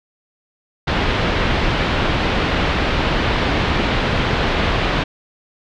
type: low-pass noise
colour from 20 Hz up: pink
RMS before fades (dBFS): -18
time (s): 0.87-5.04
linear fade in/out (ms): 10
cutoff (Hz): 3700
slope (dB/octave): 24
effects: none